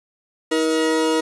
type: tone pair together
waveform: 40% pulse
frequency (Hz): 318.2 / 476.7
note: D#4 / A#4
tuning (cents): +39 / +39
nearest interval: perfect fifth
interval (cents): 700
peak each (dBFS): -19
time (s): 0.51-1.21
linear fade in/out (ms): 10
effects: resampled to 24000 Hz + 8-bit